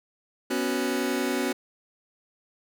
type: chord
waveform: sawtooth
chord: B suspended second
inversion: none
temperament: just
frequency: 246.9 / 277.8 / 370.4 Hz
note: B3 / C#4 / F#4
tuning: 0 / +4 / +2 cents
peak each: -25 dBFS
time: 0.5-1.53 s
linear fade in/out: 10 ms
effects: none